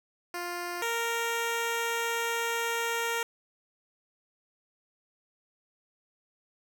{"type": "tone pair in turn", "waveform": "10% pulse", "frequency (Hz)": [350.5, 464.1], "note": ["F4", "A#4"], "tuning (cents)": [6, -8], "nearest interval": "perfect fourth", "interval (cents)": 486, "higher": "second", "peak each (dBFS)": [-25, -20], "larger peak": "second", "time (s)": [[0.34, 0.82], [0.82, 3.23]], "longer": "second", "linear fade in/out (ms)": 2, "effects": []}